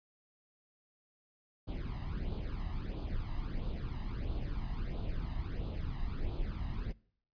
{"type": "noise with flanger", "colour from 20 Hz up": "brown", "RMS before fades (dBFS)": -37, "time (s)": [1.67, 6.93], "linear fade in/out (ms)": 20, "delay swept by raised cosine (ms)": [0.25, 1.05], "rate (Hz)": 1.5, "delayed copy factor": 0.75, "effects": ["noise-tail reverb RT60 0.6 s tail -24 dB re dry", "resampled to 11025 Hz"]}